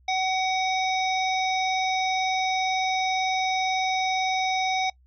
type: harmonic tone with a mistuned harmonic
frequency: 753 Hz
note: F#5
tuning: 30 cents sharp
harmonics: 1 / 3 / 5 / 7 / 8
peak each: -24 / -29 / -32 / -38 / -40 dBFS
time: 0.08-4.9 s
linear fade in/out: 5 ms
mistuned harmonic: 8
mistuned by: -25 cents
effects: noise-tail reverb RT60 0.1 s tail -23 dB re dry + added 63 Hz sine -55 dBFS peak until 5.06 s